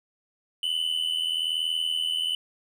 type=tone pair together; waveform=triangle; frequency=2941 / 3022 Hz; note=F#7 / F#7; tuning=-11 / +36 cents; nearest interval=unison; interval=47 cents; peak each=-28 / -25 dBFS; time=0.63-2.35 s; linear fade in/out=2 ms; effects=none